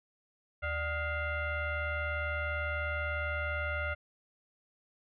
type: tone with frequency modulation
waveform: sine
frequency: 747 Hz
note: F#5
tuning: 16 cents sharp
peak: -31 dBFS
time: 0.62-3.95 s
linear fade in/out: 20 ms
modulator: 670 Hz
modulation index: 2.2
effects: none